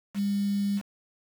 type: tone with quantisation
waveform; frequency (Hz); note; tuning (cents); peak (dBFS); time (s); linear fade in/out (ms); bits
sine; 201.1; G3; +44; -24; 0.14-0.82; 50; 7
effects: none